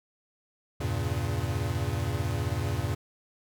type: chord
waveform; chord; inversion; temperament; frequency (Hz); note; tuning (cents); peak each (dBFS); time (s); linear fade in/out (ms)
square; E diminished seventh; none; equal; 82.41 / 98 / 116.54 / 138.59; E2 / G2 / Bb2 / Db3; 0 / 0 / 0 / 0; -34 / -33 / -33 / -36; 0.8-2.95; 10
effects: none